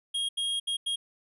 square tone bursts at uneven times, 3261 Hz, G#7, 32 cents flat, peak -28 dBFS, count 4, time 0.14-0.29 / 0.37-0.6 / 0.67-0.77 / 0.86-0.96 s, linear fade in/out 10 ms, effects resampled to 24000 Hz

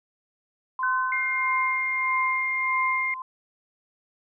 sine tone with tremolo, 1036 Hz, C6, 17 cents flat, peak -23 dBFS, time 0.79-3.22 s, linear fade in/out 2 ms, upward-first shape sine, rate 1.6 Hz, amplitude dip 70%
sine tone with exponential decay, 1517 Hz, F#6, 43 cents sharp, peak -23 dBFS, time 0.83-2.67 s, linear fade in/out 2 ms, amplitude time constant 400 ms
sine tone, 2116 Hz, C7, 19 cents sharp, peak -24 dBFS, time 1.12-3.14 s, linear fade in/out 2 ms
effects none

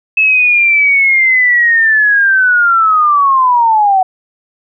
sine linear sweep, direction down, 2606 to 738 Hz, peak -6 dBFS, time 0.17-4.03 s, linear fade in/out 5 ms, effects none

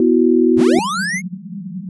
sine chord, B suspended fourth, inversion none, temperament equal, 246.9 / 329.6 / 370 Hz, B3 / E4 / F#4, 0 / 0 / 0 cents, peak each -14 dBFS, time 0-0.79 s, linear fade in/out 2 ms
square linear sweep, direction up, 35.85 to 2212 Hz, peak -19 dBFS, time 0.56-1.22 s, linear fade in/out 50 ms
white band-pass noise, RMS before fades -28 dBFS, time 0.74-1.89 s, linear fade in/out 2 ms, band 170 to 200 Hz, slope 96 dB/octave
effects resampled to 24000 Hz

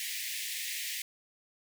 pink high-pass noise, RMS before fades -37 dBFS, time 0-1.02 s, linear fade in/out 2 ms, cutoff 1800 Hz, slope 96 dB/octave, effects none

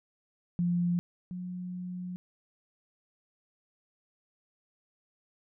sine tone pair in turn, 174.61 / 180.35 Hz, F3 / F#3, 0 / -44 cents, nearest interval minor second, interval 56 cents, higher second, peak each -25 / -35 dBFS, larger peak first, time 0.59-0.99 / 1.31-2.16 s, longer second, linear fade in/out 0 ms, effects none

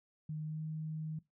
sine tone with pitch glide, 154.3 to 156.54 Hz, D#3 to D#3, -14 to +11 cents, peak -37 dBFS, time 0.29-1.19 s, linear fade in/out 5 ms, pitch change +25 cents, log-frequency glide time 0.44-0.61 s, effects noise-tail reverb RT60 0.2 s tail -20 dB re dry

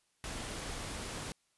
pink noise, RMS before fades -41 dBFS, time 0.24-1.32 s, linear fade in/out 0 ms, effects white hiss -75 dBFS RMS until 1.57 s + resampled to 24000 Hz

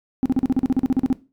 sine tone bursts, 261.6 Hz, C4, in tune, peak -12 dBFS, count 14, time 0.23-1.128 s, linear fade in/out 0 ms, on 27 ms, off 40 ms, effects noise-tail reverb RT60 0.3 s tail -17 dB re dry + tanh soft clip ceiling -13 dBFS

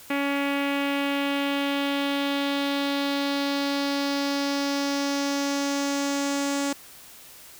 sawtooth tone with low-pass filter sweep, 281 Hz, C#4, 24 cents sharp, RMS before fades -26 dBFS, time 0.1-6.73 s, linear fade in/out 5 ms, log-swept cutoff 2400 to 7500 Hz, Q 2.7, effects white hiss -47 dBFS RMS until 7.59 s

